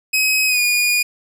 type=tone with pitch glide; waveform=sawtooth; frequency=2540 to 2444 Hz; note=D#7 to D#7; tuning=+35 to -32 cents; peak=-11 dBFS; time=0.13-1.03 s; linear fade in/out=10 ms; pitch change=-67 cents; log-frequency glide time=0.47-0.6 s; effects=none